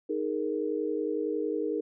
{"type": "chord", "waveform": "sine", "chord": "D# suspended fourth", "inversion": "none", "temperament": "equal", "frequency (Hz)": [311.1, 415.3, 466.2], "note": ["D#4", "G#4", "A#4"], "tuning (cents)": [0, 0, 0], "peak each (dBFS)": -32, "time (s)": [0.09, 1.81], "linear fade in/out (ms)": 10, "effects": []}